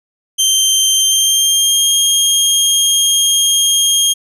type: tone with pitch glide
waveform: 20% pulse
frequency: 3136 to 3235 Hz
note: G7 to G#7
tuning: 0 to -46 cents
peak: -4 dBFS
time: 0.38-4.14 s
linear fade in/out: 20 ms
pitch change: +54 cents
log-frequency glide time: 0.92-1.94 s
effects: none